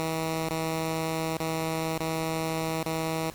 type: tone with dropouts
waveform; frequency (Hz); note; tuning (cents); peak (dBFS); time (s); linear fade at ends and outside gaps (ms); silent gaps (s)
10% pulse; 161; E3; -41; -19; 0-3.3; 0; 0.487-0.509 / 1.368-1.403 / 1.976-2.001 / 2.829-2.86
effects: pink hiss -47 dBFS RMS until 3.34 s + MP3 96 kbps